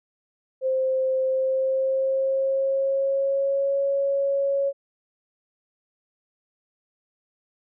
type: tone with pitch glide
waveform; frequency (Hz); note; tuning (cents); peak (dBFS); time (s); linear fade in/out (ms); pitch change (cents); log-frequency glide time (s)
sine; 523.3 to 554.4; C5 to C#5; 0 to 0; -20; 0.61-4.73; 50; +100; 1.24-3.79
effects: none